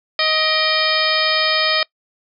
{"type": "harmonic tone with a mistuned harmonic", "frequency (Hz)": 627, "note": "D#5", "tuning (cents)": 13, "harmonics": [1, 2, 3, 4, 5, 6, 7, 8], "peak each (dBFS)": [-23, -23, -23, -23, -23, -23, -23, -23], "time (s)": [0.19, 1.83], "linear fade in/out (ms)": 2, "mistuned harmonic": 4, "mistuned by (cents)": -88, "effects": ["noise-tail reverb RT60 0.1 s tail -23 dB re dry"]}